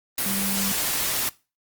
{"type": "tone in noise", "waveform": "sine", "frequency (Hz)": 196, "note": "G3", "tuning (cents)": 0, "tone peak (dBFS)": -28, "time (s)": [0.26, 0.72], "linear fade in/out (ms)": 2, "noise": "white", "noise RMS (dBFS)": -25, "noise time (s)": [0.18, 1.29], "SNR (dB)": -6, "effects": ["noise-tail reverb RT60 0.3 s tail -21 dB re dry", "Opus 24 kbps"]}